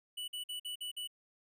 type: tone bursts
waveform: square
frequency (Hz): 2960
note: F#7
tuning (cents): 0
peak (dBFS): -39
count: 6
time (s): 0.17-1.075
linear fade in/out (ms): 10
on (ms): 110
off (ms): 49
effects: none